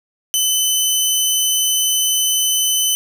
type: tone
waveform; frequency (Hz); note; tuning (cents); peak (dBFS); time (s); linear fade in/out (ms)
15% pulse; 3028; F#7; +39; -7; 0.34-2.95; 0
effects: 8-bit